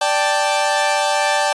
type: chord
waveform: sawtooth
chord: D suspended fourth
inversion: none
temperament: equal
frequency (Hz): 587.3 / 784 / 880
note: D5 / G5 / A5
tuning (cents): 0 / 0 / 0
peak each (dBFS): -16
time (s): 0.01-1.53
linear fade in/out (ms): 5
effects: resampled to 22050 Hz